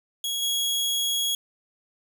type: tone with level steps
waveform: sawtooth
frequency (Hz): 3322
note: G#7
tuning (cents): 0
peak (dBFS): -23 / -20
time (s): 0.24-1.35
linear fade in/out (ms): 2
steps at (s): 0.42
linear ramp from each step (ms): 5
effects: none